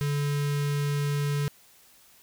square tone with notch filter, 144.3 Hz, D3, 30 cents flat, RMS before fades -27 dBFS, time 0.01-1.48 s, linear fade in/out 0 ms, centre 710 Hz, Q 1.3, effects white hiss -57 dBFS RMS until 2.22 s

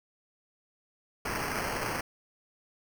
white noise with sample-and-hold, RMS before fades -33 dBFS, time 1.25-2.01 s, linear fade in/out 5 ms, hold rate 3675 Hz, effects none

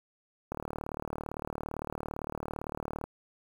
click train, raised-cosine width 1 ms, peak -21 dBFS, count 96, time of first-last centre 0.52-3.04 s, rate 37.7 Hz, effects 8-bit

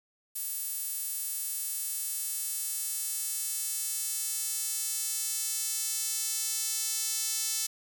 sawtooth tone with high-pass filter sweep, 440 Hz, A4, in tune, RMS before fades -33 dBFS, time 0.35-7.67 s, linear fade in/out 10 ms, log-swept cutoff 11000 to 6200 Hz, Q 1.2, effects 9-bit

